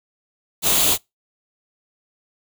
white noise with comb filter, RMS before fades -17 dBFS, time 0.62-0.98 s, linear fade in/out 50 ms, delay 0.28 ms, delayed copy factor +0.5, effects noise-tail reverb RT60 0.2 s tail -25 dB re dry

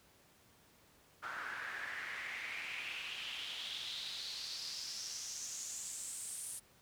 pink noise with band-pass filter sweep, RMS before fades -44 dBFS, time 1.22-6.6 s, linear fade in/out 20 ms, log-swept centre 1400 to 9600 Hz, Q 4.6, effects pink hiss -66 dBFS RMS until 6.81 s + high-pass 60 Hz 12 dB/octave

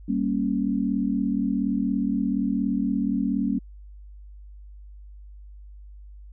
sine chord, G diminished, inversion none, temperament equal, 196 / 233.1 / 277.2 Hz, G3 / Bb3 / Db4, 0 / 0 / 0 cents, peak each -26 dBFS, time 0.08-3.59 s, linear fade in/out 10 ms, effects added 50 Hz sine -41 dBFS peak until 6.32 s

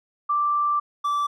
sine / triangle tone pair in turn, 1174.7 / 1163.2 Hz, D6 / D6, 0 / -17 cents, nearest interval unison, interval 17 cents, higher first, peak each -19 dBFS, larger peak neither, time 0.29-0.8 / 1.04-1.27 s, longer first, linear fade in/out 10 ms, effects none

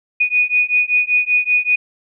sine beating tone pair, 2470 / 2475.2 Hz, D#7 / D#7, -13 / -10 cents, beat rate 5.2 Hz, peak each -16 dBFS, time 0.2-1.76 s, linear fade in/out 10 ms, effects none

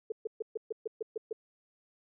sine tone bursts, 440 Hz, A4, in tune, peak -31 dBFS, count 9, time 0.1-1.329 s, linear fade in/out 5 ms, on 21 ms, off 130 ms, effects none

